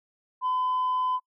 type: tone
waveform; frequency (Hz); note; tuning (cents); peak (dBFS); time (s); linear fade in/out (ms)
sine; 1013; B5; +44; -22; 0.41-1.2; 50
effects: noise-tail reverb RT60 0.1 s tail -26 dB re dry + tanh soft clip ceiling -21 dBFS